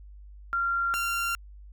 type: tone pair in turn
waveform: sine / 30% pulse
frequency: 1382 / 1382 Hz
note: F6 / F6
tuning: -19 / -19 cents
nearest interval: unison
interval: 0 cents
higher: neither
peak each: -24 dBFS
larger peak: neither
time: 0.53-0.94 / 0.94-1.35 s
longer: neither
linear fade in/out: 0 ms
effects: added 50 Hz sine -44 dBFS peak until 1.72 s